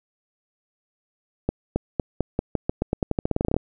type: accelerating click train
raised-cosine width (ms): 2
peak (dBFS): -8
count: 21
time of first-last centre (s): 1.49-3.565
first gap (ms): 270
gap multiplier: 0.88
effects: none